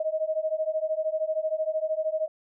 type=beating tone pair; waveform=sine; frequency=622.3 / 635.3 Hz; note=D#5 / D#5; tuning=0 / +36 cents; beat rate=13 Hz; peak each=-28 dBFS; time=0-2.28 s; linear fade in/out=5 ms; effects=none